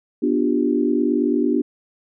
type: chord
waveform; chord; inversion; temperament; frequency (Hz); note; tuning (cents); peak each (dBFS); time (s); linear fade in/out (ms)
sine; G dominant seventh; first; just; 245 / 294 / 352.8 / 392; B3 / D4 / F4 / G4; -14 / +2 / +18 / 0; -21 / -20 / -23 / -24; 0.22-1.62; 10
effects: none